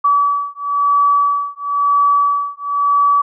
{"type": "beating tone pair", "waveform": "sine", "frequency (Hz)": [1145, 1145.99], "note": ["D6", "D6"], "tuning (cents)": [-44, -43], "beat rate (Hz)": 0.99, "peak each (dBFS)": -15, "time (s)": [0.04, 3.22], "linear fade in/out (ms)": 10, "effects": []}